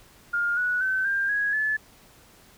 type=tone with pitch steps; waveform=sine; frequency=1412 / 1470.3 / 1530.9 / 1594.1 / 1659.9 / 1728.4 Hz; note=F6 / F#6 / G6 / G6 / G#6 / A6; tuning=+19 / -11 / -41 / +29 / -1 / -31 cents; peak=-22 dBFS; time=0.33-1.77 s; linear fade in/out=10 ms; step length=240 ms; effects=pink hiss -54 dBFS RMS until 2.57 s